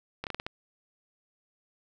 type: slowing click train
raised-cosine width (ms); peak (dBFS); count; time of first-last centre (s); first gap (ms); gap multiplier
0.3; -18; 6; 0.24-0.465; 28; 1.24
effects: none